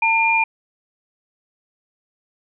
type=tone pair together; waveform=sine; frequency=901 / 2405 Hz; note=A5 / D7; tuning=+41 / +41 cents; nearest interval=octave + perfect fourth; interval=1700 cents; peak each=-18 / -16 dBFS; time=0.02-0.44 s; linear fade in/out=5 ms; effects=none